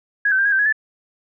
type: tone with pitch steps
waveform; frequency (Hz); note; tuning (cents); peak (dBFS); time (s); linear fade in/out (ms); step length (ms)
sine; 1659 / 1534 / 1590 / 1651 / 1559 / 1669 / 1744; G#6 / G6 / G6 / G#6 / G6 / G#6 / A6; -2 / -38 / +24 / -11 / -10 / +8 / -16; -14; 0.25-0.726; 5; 68
effects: none

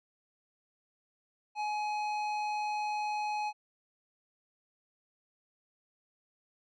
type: tone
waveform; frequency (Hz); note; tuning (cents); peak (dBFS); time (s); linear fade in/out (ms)
square; 842; G#5; +24; -32; 1.55-3.53; 50
effects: low-pass 4000 Hz 12 dB/octave

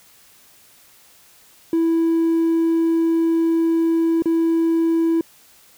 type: tone with dropouts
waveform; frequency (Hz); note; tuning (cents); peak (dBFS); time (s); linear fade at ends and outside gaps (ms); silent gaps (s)
triangle; 329.6; E4; 0; -12; 1.73-5.21; 2; 4.222-4.257
effects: tanh soft clip ceiling -10 dBFS + white hiss -51 dBFS RMS until 5.77 s

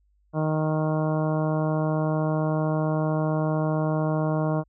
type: harmonic tone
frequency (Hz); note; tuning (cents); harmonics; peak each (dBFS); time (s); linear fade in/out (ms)
155.56; D#3; 0; 1 / 2 / 3 / 4 / 5 / 6 / 7 / 8 / 9; -24 / -29 / -33 / -29 / -36 / -38 / -36 / -47 / -42; 0.33-4.64; 50
effects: added 50 Hz sine -62 dBFS peak until 4.68 s

